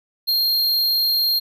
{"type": "tone", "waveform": "square", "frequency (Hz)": 4214, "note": "C8", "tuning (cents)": 12, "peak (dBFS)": -17, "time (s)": [0.27, 1.4], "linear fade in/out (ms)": 20, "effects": []}